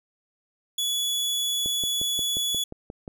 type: tone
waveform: sawtooth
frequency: 3406 Hz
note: G#7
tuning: 43 cents sharp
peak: -21 dBFS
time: 0.78-2.64 s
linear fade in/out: 5 ms
type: click train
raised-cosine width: 2 ms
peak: -23 dBFS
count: 9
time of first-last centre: 1.66-3.078 s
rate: 5.64 Hz
effects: none